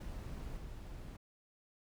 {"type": "noise with level steps", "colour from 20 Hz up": "brown", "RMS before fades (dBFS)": [-44, -47], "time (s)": [0, 1.17], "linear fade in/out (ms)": 10, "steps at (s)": 0.56, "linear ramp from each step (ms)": 20, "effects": []}